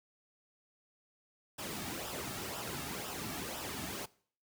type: noise with flanger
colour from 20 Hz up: pink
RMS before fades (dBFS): -41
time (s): 1.58-4.06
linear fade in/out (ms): 10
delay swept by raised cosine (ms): 0.46 to 2.06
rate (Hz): 2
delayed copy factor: -0.6
effects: noise-tail reverb RT60 0.5 s tail -21 dB re dry + high-pass 60 Hz 12 dB/octave